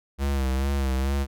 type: tone with vibrato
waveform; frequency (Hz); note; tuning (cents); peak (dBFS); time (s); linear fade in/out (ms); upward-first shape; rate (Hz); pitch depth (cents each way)
square; 67.5; C#2; -45; -23; 0.18-1.27; 50; sine; 2.3; 61
effects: none